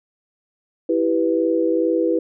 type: chord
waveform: sine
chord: E minor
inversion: none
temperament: equal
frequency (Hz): 329.6 / 392 / 493.9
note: E4 / G4 / B4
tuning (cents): 0 / 0 / 0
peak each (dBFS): -19 / -23 / -20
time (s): 0.89-2.19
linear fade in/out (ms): 5
effects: none